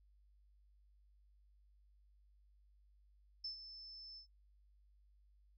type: tone with ADSR envelope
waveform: sine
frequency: 5274 Hz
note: E8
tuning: in tune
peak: -40 dBFS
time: 3.44-4.27 s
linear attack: 7 ms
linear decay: 110 ms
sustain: -11 dB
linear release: 100 ms
effects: noise-tail reverb RT60 0.2 s tail -24 dB re dry + added 50 Hz sine -66 dBFS peak until 5.57 s